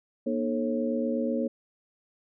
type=tone cluster; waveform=sine; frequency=237.7 / 305.9 / 436.4 / 544 Hz; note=A#3 / D#4 / A4 / C#5; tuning=+34 / -29 / -14 / -33 cents; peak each=-28 / -33 / -34 / -31 dBFS; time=0.26-1.48 s; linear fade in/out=10 ms; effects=none